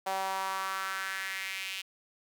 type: tone with high-pass filter sweep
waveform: sawtooth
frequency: 191.5 Hz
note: G3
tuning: 40 cents flat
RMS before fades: -35 dBFS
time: 0.06-1.82 s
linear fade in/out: 10 ms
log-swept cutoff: 720 to 2800 Hz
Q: 3.2
effects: none